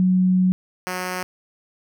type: tone pair in turn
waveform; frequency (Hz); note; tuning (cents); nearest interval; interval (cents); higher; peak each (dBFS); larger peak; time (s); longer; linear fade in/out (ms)
sine / 5% pulse; 184.4 / 182.81; F#3 / F#3; -6 / -21; unison; 15; first; -14; neither; 0-0.52 / 0.87-1.23; first; 0
effects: none